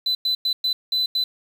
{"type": "tone bursts at uneven times", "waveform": "sine", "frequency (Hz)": 4012, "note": "B7", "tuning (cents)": 26, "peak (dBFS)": -16, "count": 6, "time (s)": [[0.06, 0.15], [0.25, 0.35], [0.45, 0.53], [0.64, 0.73], [0.92, 1.06], [1.15, 1.24]], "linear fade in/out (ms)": 5, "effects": ["tanh soft clip ceiling -18 dBFS", "7-bit"]}